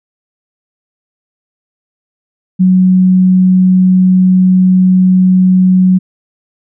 sine tone, 185 Hz, F#3, in tune, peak -4 dBFS, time 2.59-5.99 s, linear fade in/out 20 ms, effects none

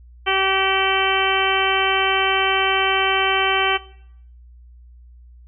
harmonic tone, 385 Hz, G4, 31 cents flat, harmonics 1 / 2 / 3 / 4 / 5 / 6 / 7 / 8, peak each -24 / -23 / -24 / -25 / -27 / -24 / -27 / -23 dBFS, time 0.26-3.78 s, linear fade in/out 20 ms, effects noise-tail reverb RT60 0.7 s tail -19 dB re dry + added 60 Hz sine -42 dBFS peak until 5.47 s

